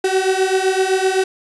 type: beating tone pair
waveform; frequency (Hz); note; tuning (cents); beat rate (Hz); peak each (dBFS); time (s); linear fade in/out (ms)
35% pulse; 375 / 382.8; F#4 / G4; +23 / -41; 7.8; -16; 0.04-1.24; 5
effects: resampled to 24000 Hz + 8-bit

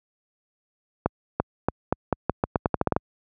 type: accelerating click train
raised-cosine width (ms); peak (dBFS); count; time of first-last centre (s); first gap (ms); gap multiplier
1; -6; 14; 1.06-2.965; 340; 0.84
effects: high-pass 60 Hz 12 dB/octave

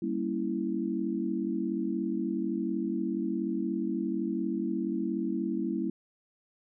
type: chord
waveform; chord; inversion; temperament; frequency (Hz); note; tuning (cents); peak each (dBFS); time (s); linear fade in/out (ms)
sine; G diminished seventh; none; equal; 196 / 233.1 / 277.2 / 329.6; G3 / Bb3 / Db4 / Fb4; 0 / 0 / 0 / 0; -34 / -34 / -36 / -32; 0.02-5.9; 5
effects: none

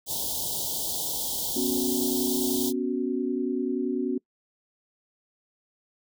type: band-stop noise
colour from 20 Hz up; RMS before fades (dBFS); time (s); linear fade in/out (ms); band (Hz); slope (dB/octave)
white; -30; 0.06-2.73; 50; 940 to 3100; 96
type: chord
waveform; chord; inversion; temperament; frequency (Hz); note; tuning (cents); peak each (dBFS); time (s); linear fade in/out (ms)
sine; B suspended second; none; equal; 246.9 / 277.2 / 370; B3 / C#4 / F#4; 0 / 0 / 0; -29; 1.56-4.18; 5
effects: noise-tail reverb RT60 0.1 s tail -24 dB re dry

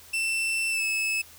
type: tone with pitch glide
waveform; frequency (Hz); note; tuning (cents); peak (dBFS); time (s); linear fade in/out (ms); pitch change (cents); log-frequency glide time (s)
40% pulse; 2676 to 2600; E7 to E7; +25 to -24; -24; 0.13-1.22; 10; -49; 0.7-0.84
effects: added 82 Hz sine -59 dBFS peak until 1.38 s + white hiss -50 dBFS RMS until 1.38 s

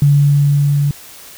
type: tone with level ramp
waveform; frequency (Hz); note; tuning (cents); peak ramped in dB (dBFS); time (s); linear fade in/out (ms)
sine; 143.4; D3; -41; -6 to -11; 0.02-0.91; 2
effects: white hiss -37 dBFS RMS until 1.37 s

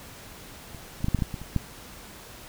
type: clicks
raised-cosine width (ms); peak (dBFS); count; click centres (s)
5; -29 / -30 / -13 / -13 / -9 / -19 / -12 / -20 / -26 / -11; 10; 0.747 / 1.006 / 1.044 / 1.084 / 1.147 / 1.189 / 1.222 / 1.342 / 1.416 / 1.563
effects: pink hiss -45 dBFS RMS until 2.48 s

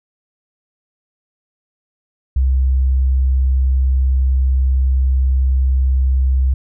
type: tone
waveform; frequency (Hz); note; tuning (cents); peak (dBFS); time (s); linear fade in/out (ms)
sine; 65.4; C2; 0; -11; 2.36-6.54; 5
effects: none

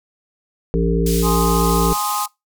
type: harmonic tone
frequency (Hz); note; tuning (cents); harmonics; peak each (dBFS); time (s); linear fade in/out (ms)
56.7; A#1; -47; 1 / 3 / 5 / 7 / 8; -19 / -19 / -25 / -23 / -22; 0.74-1.93; 0
type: band-pass noise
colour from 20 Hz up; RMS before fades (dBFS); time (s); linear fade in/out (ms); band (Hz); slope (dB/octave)
white; -27; 1.06-2.26; 5; 3200 to 14000; 12
type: chord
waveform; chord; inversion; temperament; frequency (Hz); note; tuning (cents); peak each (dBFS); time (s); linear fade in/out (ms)
sine; Ab major; none; equal; 830.6 / 1046.5 / 1244.5; Ab5 / C6 / Eb6; 0 / 0 / 0; -24; 1.22-2.28; 50
effects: noise-tail reverb RT60 0.2 s tail -23 dB re dry

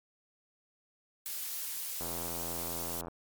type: noise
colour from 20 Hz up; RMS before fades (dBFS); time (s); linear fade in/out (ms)
blue; -38; 1.26-3.01; 0
type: click train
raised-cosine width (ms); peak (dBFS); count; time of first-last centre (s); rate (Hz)
1; -27; 92; 2.01-3.083; 84.8
effects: MP3 96 kbps

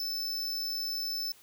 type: tone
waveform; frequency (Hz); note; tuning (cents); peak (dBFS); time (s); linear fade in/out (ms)
square; 5274; E8; 0; -32; 0-1.32; 2
effects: white hiss -58 dBFS RMS until 1.42 s

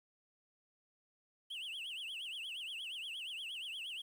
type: tone with vibrato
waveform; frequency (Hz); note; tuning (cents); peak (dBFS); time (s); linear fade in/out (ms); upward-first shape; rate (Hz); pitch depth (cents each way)
triangle; 2960; F#7; 0; -40; 1.5-4.02; 10; triangle; 8.5; 250
effects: 11-bit

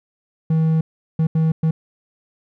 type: tone bursts at uneven times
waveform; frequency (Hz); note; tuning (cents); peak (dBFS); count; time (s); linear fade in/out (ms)
triangle; 160; D#3; +49; -12; 4; 0.5-0.81 / 1.19-1.27 / 1.35-1.52 / 1.63-1.71; 5
effects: none

